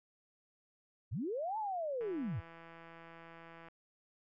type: linear two-way sweep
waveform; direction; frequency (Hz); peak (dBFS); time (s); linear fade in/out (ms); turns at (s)
sine; up then down; 73.6 to 894 to 73.6; -35; 1.11-2.41; 20; 1.58
type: click train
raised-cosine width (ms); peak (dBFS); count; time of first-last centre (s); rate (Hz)
0.5; -39; 279; 2.01-3.685; 166
effects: none